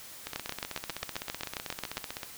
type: two click trains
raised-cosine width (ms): 0.2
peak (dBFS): -15 / -18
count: 13 / 32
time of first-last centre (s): 0.36-1.971 / 0.27-2.232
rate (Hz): 7.45 / 15.8
effects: white hiss -47 dBFS RMS until 2.37 s